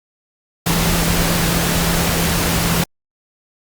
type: tone in noise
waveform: sine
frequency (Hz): 168.6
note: E3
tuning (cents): +39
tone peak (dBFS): -20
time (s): 0.66-2.84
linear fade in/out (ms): 5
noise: pink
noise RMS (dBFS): -18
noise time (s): 0.66-2.84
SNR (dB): -5
effects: Opus 48 kbps